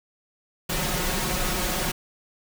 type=noise with comb filter; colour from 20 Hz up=pink; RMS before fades=-26 dBFS; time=0.69-1.92 s; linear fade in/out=10 ms; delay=5.5 ms; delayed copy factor=+0.8; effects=none